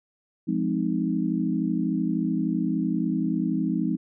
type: chord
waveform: sine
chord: F minor seventh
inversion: none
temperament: equal with one note detuned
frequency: 174.61 / 207.7 / 258.2 / 311.1 Hz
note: F3 / Ab3 / C4 / Eb4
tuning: 0 / 0 / -23 / 0 cents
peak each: -28 dBFS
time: 0.47-3.97 s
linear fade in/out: 20 ms
effects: none